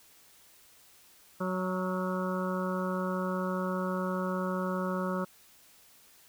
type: harmonic tone with a mistuned harmonic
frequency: 185 Hz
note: F#3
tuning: in tune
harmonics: 1 / 2 / 3 / 5 / 6 / 7 / 8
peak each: -32 / -38 / -36 / -42 / -40 / -39 / -44 dBFS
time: 1.4-5.25 s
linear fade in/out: 10 ms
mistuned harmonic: 8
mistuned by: -51 cents
effects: white hiss -59 dBFS RMS until 6.28 s